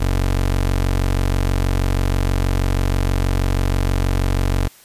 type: tone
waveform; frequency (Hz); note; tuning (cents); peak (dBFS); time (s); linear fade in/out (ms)
25% pulse; 46.25; F#1; 0; -12; 0-4.68; 10
effects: white hiss -47 dBFS RMS until 4.84 s + resampled to 32000 Hz